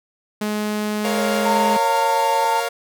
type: tone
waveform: sawtooth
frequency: 211 Hz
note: G#3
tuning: 28 cents sharp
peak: -17 dBFS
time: 0.41-1.77 s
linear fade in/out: 5 ms
type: chord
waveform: sawtooth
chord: Bb minor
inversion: none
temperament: equal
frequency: 466.2 / 554.4 / 698.5 Hz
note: Bb4 / Db5 / F5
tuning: 0 / 0 / 0 cents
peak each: -22 / -23 / -22 dBFS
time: 1.04-2.69 s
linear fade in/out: 10 ms
type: tone with vibrato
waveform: sine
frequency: 554.4 Hz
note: C#5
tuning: in tune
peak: -20 dBFS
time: 1.18-2.45 s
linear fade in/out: 2 ms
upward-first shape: triangle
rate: 15 Hz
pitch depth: 9 cents each way
type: tone with pitch glide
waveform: sine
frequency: 913 to 902 Hz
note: A#5 to A5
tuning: -36 to +43 cents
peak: -17 dBFS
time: 1.45-2.61 s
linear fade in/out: 20 ms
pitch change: -21 cents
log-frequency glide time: 1.76-2.15 s
effects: none